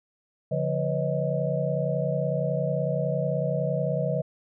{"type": "tone cluster", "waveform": "sine", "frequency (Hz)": [144.3, 175.2, 495.7, 552, 630], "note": ["D3", "F3", "B4", "C#5", "D#5"], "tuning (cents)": [-30, 6, 6, -7, 21], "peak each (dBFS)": [-28, -31, -31, -33, -29], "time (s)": [0.51, 4.22], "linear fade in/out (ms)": 10, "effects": []}